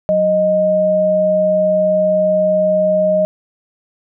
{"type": "tone pair together", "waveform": "sine", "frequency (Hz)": [185, 620.5], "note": ["F#3", "D#5"], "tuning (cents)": [0, -5], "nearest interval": "octave + major sixth", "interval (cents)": 2095, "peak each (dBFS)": [-21, -11], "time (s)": [0.09, 3.25], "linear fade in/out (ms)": 0, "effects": []}